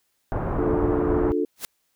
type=low-pass noise; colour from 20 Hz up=pink; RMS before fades=-26 dBFS; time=0.32-1.32 s; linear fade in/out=0 ms; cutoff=1200 Hz; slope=24 dB/octave
type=chord; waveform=sine; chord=D minor; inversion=none; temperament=equal with one note detuned; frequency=293.7 / 354.7 / 440 Hz; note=D4 / F4 / A4; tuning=0 / +27 / 0 cents; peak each=-25 dBFS; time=0.58-1.45 s; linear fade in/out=5 ms
type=noise with exponential growth; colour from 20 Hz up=white; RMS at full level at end=-26 dBFS; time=1.56-1.65 s; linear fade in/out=0 ms; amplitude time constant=18 ms
effects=white hiss -71 dBFS RMS until 1.95 s